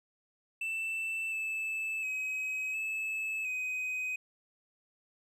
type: tone with pitch steps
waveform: triangle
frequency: 2658 / 2624 / 2539 / 2605 / 2511 Hz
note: E7 / E7 / D#7 / E7 / D#7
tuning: +14 / -9 / +34 / -21 / +15 cents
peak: -31 dBFS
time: 0.61-4.16 s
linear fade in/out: 5 ms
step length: 710 ms
effects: none